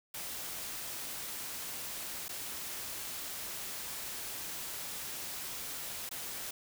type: noise with dropouts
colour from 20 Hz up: white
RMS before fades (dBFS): -41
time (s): 0.14-6.51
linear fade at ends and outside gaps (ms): 5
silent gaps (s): 2.283-2.291 / 6.092-6.111
effects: none